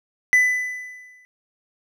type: tone with exponential decay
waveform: triangle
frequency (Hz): 1998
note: B6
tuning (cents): +20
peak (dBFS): -9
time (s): 0.33-1.25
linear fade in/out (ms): 0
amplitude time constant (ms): 200
effects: none